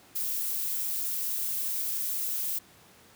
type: noise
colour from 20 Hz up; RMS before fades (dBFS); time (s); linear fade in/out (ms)
violet; -31; 0.15-2.59; 10
effects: pink hiss -56 dBFS RMS until 3.15 s + high-pass 100 Hz 12 dB/octave